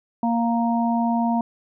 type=harmonic tone; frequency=233.1 Hz; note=A#3; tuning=in tune; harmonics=1 / 3 / 4; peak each=-20 / -25 / -26 dBFS; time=0.23-1.41 s; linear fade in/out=2 ms; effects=none